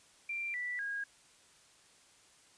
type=tone with pitch steps; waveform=sine; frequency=2365 / 1965.9 / 1634.1 Hz; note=D7 / B6 / G#6; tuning=+12 / -8 / -28 cents; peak=-35 dBFS; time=0.29-1.04 s; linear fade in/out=5 ms; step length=250 ms; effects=white hiss -63 dBFS RMS until 2.57 s + resampled to 22050 Hz